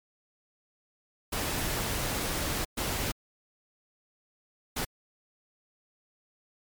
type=noise bursts at uneven times; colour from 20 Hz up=pink; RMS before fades=-31 dBFS; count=3; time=1.32-2.65 / 2.77-3.12 / 4.76-4.85 s; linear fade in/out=10 ms; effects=MP3 96 kbps